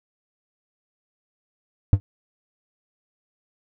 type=tone with exponential decay; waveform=triangle; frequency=98 Hz; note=G2; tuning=in tune; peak=-4 dBFS; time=1.93-2 s; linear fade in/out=0 ms; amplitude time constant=15 ms; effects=none